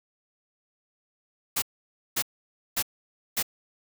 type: noise bursts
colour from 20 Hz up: white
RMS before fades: -26 dBFS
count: 4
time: 1.56-3.428 s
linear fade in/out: 10 ms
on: 62 ms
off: 540 ms
effects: none

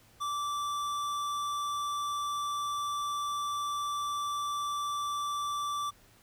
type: tone with tanh clipping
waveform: sine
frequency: 1166 Hz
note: D6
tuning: 13 cents flat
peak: -33 dBFS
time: 0.2-5.91 s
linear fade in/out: 20 ms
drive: 17 dB
effects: added 107 Hz sine -65 dBFS peak until 6.22 s + pink hiss -61 dBFS RMS until 6.22 s

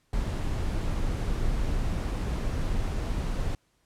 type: noise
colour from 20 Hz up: brown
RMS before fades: -28 dBFS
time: 0.13-3.55 s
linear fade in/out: 2 ms
effects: pink hiss -70 dBFS RMS until 3.85 s + low-pass 11000 Hz 12 dB/octave

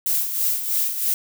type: noise with tremolo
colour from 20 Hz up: violet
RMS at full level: -20 dBFS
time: 0.06-1.14 s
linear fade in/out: 2 ms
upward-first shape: sine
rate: 3.1 Hz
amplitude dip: 60%
effects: none

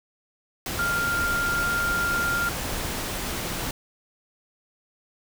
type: tone in noise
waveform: sine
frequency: 1396.9 Hz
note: F6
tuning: in tune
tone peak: -23 dBFS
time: 0.79-2.49 s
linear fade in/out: 2 ms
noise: pink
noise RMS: -30 dBFS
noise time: 0.66-3.71 s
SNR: +4 dB
effects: none

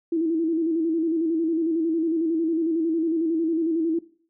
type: tone with vibrato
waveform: sine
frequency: 326.5 Hz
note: E4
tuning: 17 cents flat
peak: -20 dBFS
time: 0.12-3.99 s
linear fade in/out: 5 ms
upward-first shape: square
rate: 11 Hz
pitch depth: 51 cents each way
effects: noise-tail reverb RT60 0.5 s tail -19 dB re dry

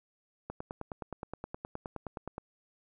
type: click train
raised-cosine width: 1 ms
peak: -24 dBFS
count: 19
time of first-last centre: 0.5-2.381 s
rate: 9.57 Hz
effects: none

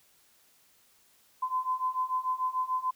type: beating tone pair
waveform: sine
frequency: 1019 / 1025.8 Hz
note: C6 / C6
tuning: -46 / -35 cents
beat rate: 6.8 Hz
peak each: -32 / -30 dBFS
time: 1.42-2.91 s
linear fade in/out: 10 ms
effects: white hiss -64 dBFS RMS until 2.95 s

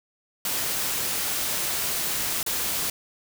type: noise with dropouts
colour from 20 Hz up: white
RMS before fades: -27 dBFS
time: 0.45-2.9 s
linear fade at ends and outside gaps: 2 ms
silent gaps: 2.43-2.463 s
effects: none

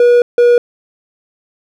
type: tone pair in turn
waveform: triangle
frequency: 483.1 / 481.3 Hz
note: B4 / B4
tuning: -38 / -45 cents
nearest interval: unison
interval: 7 cents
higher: first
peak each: -3 dBFS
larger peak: neither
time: 0-0.22 / 0.38-0.58 s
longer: first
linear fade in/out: 2 ms
effects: none

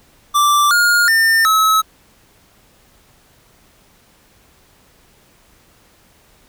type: tone with pitch steps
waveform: square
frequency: 1172 / 1423 / 1800 / 1291 Hz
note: D6 / F6 / A6 / E6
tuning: -4 / +32 / +39 / -37 cents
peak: -11 dBFS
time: 0.34-1.82 s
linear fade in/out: 20 ms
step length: 370 ms
effects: pink hiss -52 dBFS RMS until 6.48 s

